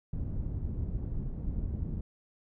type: low-pass noise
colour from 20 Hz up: pink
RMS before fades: -34 dBFS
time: 0.13-2.01 s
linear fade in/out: 2 ms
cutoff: 170 Hz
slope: 12 dB/octave
effects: none